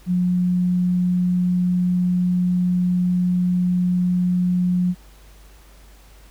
sine tone, 179.5 Hz, F3, 48 cents sharp, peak -16 dBFS, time 0.06-4.95 s, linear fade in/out 50 ms, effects added 50 Hz sine -45 dBFS peak until 6.3 s + pink hiss -52 dBFS RMS until 6.3 s

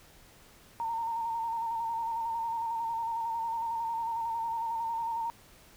sine tone with vibrato, 916 Hz, A#5, 31 cents flat, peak -30 dBFS, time 0.8-5.3 s, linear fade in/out 0 ms, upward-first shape square, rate 11 Hz, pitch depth 27 cents each way, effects pink hiss -57 dBFS RMS until 5.76 s

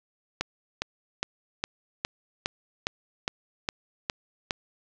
click train, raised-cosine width 0.2 ms, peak -9 dBFS, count 11, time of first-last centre 0.41-4.508 s, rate 2.44 Hz, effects low-pass 7000 Hz 12 dB/octave + 7-bit

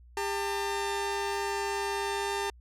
sawtooth tone pair together, 399.9 / 899.6 Hz, G4 / A5, +35 / +38 cents, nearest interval octave + major second, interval 1403 cents, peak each -28 / -29 dBFS, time 0.17-2.5 s, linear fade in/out 2 ms, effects added 60 Hz sine -51 dBFS peak until 2.6 s + low-pass 11000 Hz 12 dB/octave

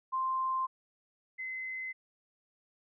sine tone pair in turn, 1046.5 / 2049 Hz, C6 / C7, 0 / -37 cents, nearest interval octave, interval 1163 cents, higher second, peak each -29 / -36 dBFS, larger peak first, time 0.12-0.67 / 1.38-1.93 s, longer neither, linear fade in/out 20 ms, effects none

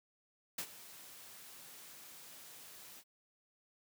white noise with ADSR envelope, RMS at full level -38 dBFS, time 0.58-3.04 s, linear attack 6 ms, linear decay 70 ms, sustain -16 dB, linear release 58 ms, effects high-pass 100 Hz 12 dB/octave

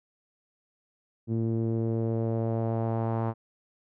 sawtooth tone with low-pass filter sweep, 113.5 Hz, A#2, 46 cents flat, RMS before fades -28 dBFS, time 1.27-3.34 s, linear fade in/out 50 ms, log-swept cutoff 300 to 970 Hz, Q 2, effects none

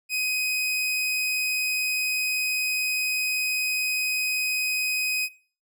sawtooth tone, 2511 Hz, D#7, 15 cents sharp, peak -21 dBFS, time 0.09-5.29 s, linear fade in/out 50 ms, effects noise-tail reverb RT60 0.4 s tail -19 dB re dry

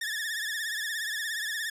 sawtooth tone with vibrato, 1760 Hz, A6, in tune, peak -27 dBFS, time 0.01-1.7 s, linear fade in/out 5 ms, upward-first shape triangle, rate 17 Hz, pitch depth 110 cents each way, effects resampled to 32000 Hz

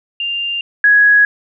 sine tone pair in turn, 2794 / 1667.6 Hz, F7 / G#6, 0 / +7 cents, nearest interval major sixth, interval 893 cents, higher first, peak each -17 / -6 dBFS, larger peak second, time 0.2-0.61 / 0.84-1.25 s, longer neither, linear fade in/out 2 ms, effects none

